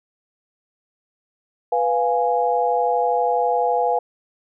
sine chord, F diminished, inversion second, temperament equal, 493.9 / 698.5 / 830.6 Hz, Cb5 / F5 / Ab5, 0 / 0 / 0 cents, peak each -21 dBFS, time 1.72-3.99 s, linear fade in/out 5 ms, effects none

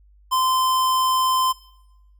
square tone, 1034 Hz, C6, 21 cents flat, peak -18 dBFS, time 0.31-1.53 s, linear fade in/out 20 ms, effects noise-tail reverb RT60 0.9 s tail -20 dB re dry + added 50 Hz sine -50 dBFS peak until 2.19 s

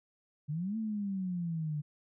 sine exponential two-way sweep, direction up then down, 141.6 to 225.1 to 146.4 Hz, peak -32 dBFS, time 0.48-1.82 s, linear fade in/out 20 ms, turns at 0.77 s, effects none

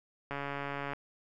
click train, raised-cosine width 0.5 ms, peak -22 dBFS, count 89, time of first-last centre 0.31-0.934 s, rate 141 Hz, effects none

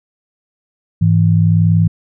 sine tone pair together, 103.19 / 163.8 Hz, G#2 / E3, -11 / -11 cents, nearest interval minor sixth, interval 800 cents, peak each -11 dBFS, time 1.01-1.88 s, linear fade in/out 10 ms, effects none

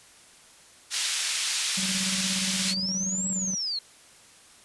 pink band-pass noise, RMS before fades -28 dBFS, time 0.9-2.75 s, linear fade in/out 50 ms, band 3000 to 9100 Hz, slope 12 dB/octave
triangle tone with tremolo, 189.4 Hz, F#3, 41 cents sharp, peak -27 dBFS, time 1.77-3.55 s, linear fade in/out 10 ms, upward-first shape square, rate 17 Hz, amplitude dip 50%
sine linear two-way sweep, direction up then down, 4131 to 7780 to 4131 Hz, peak -27 dBFS, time 2.68-3.79 s, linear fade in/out 5 ms, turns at 3.28 s
effects white hiss -53 dBFS RMS until 4.64 s + resampled to 24000 Hz

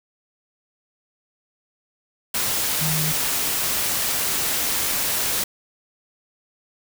sine tone in noise, 155.56 Hz, D#3, in tune, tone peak -24 dBFS, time 2.81-3.12 s, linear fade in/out 5 ms, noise white, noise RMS -23 dBFS, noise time 2.34-5.44 s, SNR -4 dB, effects none

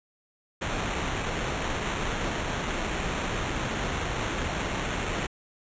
pink noise with sample-and-hold, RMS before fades -30 dBFS, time 0.61-5.27 s, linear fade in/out 10 ms, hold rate 4900 Hz, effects resampled to 16000 Hz

